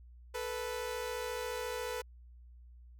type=tone pair together; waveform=sawtooth; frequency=439.7 / 493.9 Hz; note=A4 / B4; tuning=-1 / 0 cents; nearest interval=major second; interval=201 cents; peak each=-37 / -34 dBFS; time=0.34-2.02 s; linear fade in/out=10 ms; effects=added 60 Hz sine -52 dBFS peak until 2.99 s